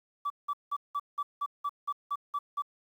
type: tone bursts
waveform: sine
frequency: 1153 Hz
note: D6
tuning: 32 cents flat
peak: -27 dBFS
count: 11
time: 0.25-2.622 s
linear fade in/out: 10 ms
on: 52 ms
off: 180 ms
effects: tanh soft clip ceiling -26 dBFS + 10-bit